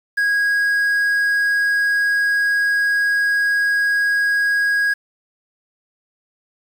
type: tone with quantisation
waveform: triangle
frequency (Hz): 1647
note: G#6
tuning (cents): -15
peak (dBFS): -13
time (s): 0.17-4.94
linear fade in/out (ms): 10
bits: 7
effects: none